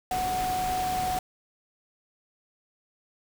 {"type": "tone in noise", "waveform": "sine", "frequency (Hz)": 739, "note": "F#5", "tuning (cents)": -2, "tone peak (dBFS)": -26, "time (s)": [0.11, 1.19], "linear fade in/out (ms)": 2, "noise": "pink", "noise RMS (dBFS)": -35, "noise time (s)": [0.11, 1.19], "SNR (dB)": 6, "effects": []}